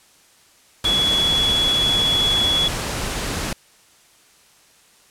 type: tone in noise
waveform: sine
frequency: 3379 Hz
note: G#7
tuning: 29 cents sharp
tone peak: -16 dBFS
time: 0.85-2.68 s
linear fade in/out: 2 ms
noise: pink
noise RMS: -25 dBFS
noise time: 0.84-3.53 s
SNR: +6 dB
effects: white hiss -53 dBFS RMS until 5.1 s + low-pass 10000 Hz 12 dB/octave